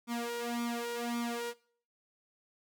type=tone with flanger; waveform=sawtooth; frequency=236.8 Hz; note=A#3; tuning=27 cents sharp; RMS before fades=-36 dBFS; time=0.07-1.54 s; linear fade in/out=50 ms; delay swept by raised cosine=0.86 to 2.16 ms; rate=1.8 Hz; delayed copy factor=+0.85; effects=noise-tail reverb RT60 0.5 s tail -21 dB re dry